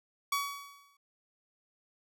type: tone with exponential decay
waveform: sawtooth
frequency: 1131 Hz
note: C#6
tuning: 34 cents sharp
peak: -24 dBFS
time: 0.32-0.97 s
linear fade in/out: 5 ms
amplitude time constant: 140 ms
effects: none